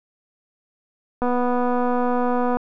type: click train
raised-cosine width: 1 ms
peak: -10 dBFS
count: 333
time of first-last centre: 1.22-2.57 s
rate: 246 Hz
effects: none